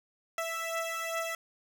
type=beating tone pair; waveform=15% pulse; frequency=659.3 / 661.8 Hz; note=E5 / E5; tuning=0 / +7 cents; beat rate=2.5 Hz; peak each=-28 / -31 dBFS; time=0.38-1.35 s; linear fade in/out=2 ms; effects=none